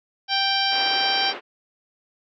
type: harmonic tone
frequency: 784 Hz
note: G5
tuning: in tune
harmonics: 1 / 2 / 3 / 4 / 5 / 6 / 7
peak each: -25 / -28 / -30 / -25 / -29 / -27 / -29 dBFS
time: 0.28-1.34 s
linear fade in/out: 50 ms
type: band-pass noise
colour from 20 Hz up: pink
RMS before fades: -34 dBFS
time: 0.7-1.41 s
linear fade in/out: 50 ms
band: 310 to 3100 Hz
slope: 24 dB/octave
effects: none